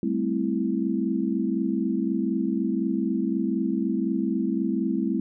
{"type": "chord", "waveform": "sine", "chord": "A minor seventh", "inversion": "third", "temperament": "equal", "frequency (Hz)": [196, 220, 261.6, 329.6], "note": ["G3", "A3", "C4", "E4"], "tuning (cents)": [0, 0, 0, 0], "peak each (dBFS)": -28, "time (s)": [0.03, 5.2], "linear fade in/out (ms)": 2, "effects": []}